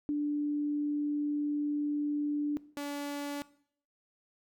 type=tone pair in turn; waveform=sine / sawtooth; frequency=293.7 / 287 Hz; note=D4 / D4; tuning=0 / -40 cents; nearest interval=unison; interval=40 cents; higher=first; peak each=-28 / -31 dBFS; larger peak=first; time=0.09-2.57 / 2.77-3.42 s; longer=first; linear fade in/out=0 ms; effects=noise-tail reverb RT60 0.6 s tail -19 dB re dry